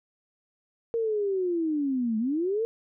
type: linear two-way sweep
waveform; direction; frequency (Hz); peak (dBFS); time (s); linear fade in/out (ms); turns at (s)
sine; down then up; 466.2 to 213.2 to 466.2; -24; 0.94-2.65; 0; 2.18
effects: none